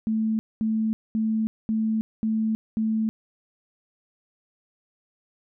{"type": "tone bursts", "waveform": "sine", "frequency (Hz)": 220, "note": "A3", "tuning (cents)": 0, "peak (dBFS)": -21, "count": 6, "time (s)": [0.07, 3.09], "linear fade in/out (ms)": 0, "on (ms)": 320, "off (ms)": 220, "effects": []}